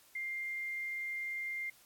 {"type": "tone", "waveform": "sine", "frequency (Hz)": 2100, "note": "C7", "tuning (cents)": 6, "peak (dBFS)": -36, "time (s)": [0.15, 1.7], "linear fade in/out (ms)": 5, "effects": ["white hiss -63 dBFS RMS until 1.85 s", "AAC 64 kbps"]}